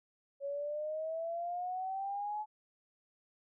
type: exponential sweep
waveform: sine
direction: up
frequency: 554.4 to 859 Hz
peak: -35 dBFS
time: 0.4-2.46 s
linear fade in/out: 50 ms
effects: none